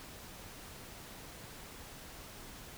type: silence
effects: pink hiss -50 dBFS RMS until 2.77 s